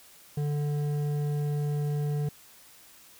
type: tone with hard clipping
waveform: triangle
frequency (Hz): 146.83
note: D3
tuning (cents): 0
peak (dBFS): -28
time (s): 0.37-2.29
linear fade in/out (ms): 5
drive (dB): 12
effects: white hiss -54 dBFS RMS until 3.19 s